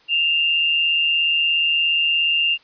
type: tone pair together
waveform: sine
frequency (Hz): 2637 / 2794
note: E7 / F7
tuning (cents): 0 / 0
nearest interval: minor second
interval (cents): 100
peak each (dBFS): -26 / -16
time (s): 0.08-2.58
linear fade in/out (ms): 50
effects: white hiss -54 dBFS RMS until 2.63 s + resampled to 11025 Hz